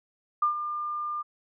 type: tone with ADSR envelope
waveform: sine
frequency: 1200 Hz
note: D6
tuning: 37 cents sharp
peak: -19 dBFS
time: 0.42-1.23 s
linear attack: 6 ms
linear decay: 110 ms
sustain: -10 dB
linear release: 21 ms
effects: none